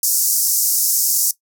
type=band-pass noise; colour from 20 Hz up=white; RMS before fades=-17 dBFS; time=0.03-1.31 s; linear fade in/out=2 ms; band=5200 to 16000 Hz; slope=48 dB/octave; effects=noise-tail reverb RT60 0.1 s tail -17 dB re dry